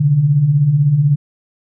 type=beating tone pair; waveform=sine; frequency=130.81 / 146.81 Hz; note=C3 / D3; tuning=0 / 0 cents; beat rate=16 Hz; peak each=-18 / -10 dBFS; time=0-1.16 s; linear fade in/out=10 ms; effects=none